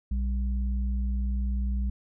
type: tone pair together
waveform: sine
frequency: 60.4 / 200.1 Hz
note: B1 / G3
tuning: -38 / +36 cents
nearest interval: octave + major sixth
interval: 2074 cents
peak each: -25 / -36 dBFS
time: 0.11-1.9 s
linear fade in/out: 5 ms
effects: none